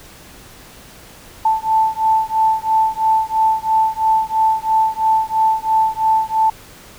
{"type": "beating tone pair", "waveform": "sine", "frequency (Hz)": [880, 883], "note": ["A5", "A5"], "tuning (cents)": [0, 6], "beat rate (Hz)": 3, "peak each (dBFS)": -16, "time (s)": [1.45, 6.5], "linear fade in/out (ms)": 5, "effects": ["pink hiss -41 dBFS RMS until 6.98 s"]}